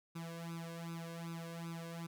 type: tone with flanger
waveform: sawtooth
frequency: 167 Hz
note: E3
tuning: 23 cents sharp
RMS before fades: -45 dBFS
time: 0.15-2.07 s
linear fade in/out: 10 ms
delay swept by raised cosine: 0.79 to 1.89 ms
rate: 2.6 Hz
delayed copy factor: +0.95
effects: none